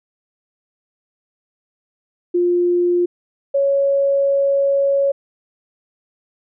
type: tone pair in turn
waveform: sine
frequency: 352 / 555.5 Hz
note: F4 / C#5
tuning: +14 / +4 cents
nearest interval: minor sixth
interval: 790 cents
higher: second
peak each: -13 dBFS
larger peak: neither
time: 2.34-3.06 / 3.54-5.12 s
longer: second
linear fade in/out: 10 ms
effects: none